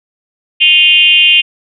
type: tone with frequency modulation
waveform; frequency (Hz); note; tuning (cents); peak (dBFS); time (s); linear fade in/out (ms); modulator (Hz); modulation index
sine; 2800; F7; +4; -4; 0.6-1.42; 20; 318; 1.1
effects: none